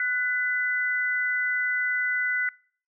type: tone pair together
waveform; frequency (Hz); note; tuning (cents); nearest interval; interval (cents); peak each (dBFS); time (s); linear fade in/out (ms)
sine; 1480 / 2003; F#6 / B6; 0 / +24; perfect fourth; 524; -26; 0-2.49; 2
effects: noise-tail reverb RT60 0.5 s tail -25 dB re dry